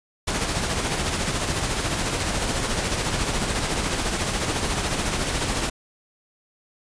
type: noise with tremolo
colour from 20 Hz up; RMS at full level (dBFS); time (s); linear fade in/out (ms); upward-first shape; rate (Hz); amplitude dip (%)
pink; -23; 0.27-5.7; 10; sine; 14; 40
effects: resampled to 22050 Hz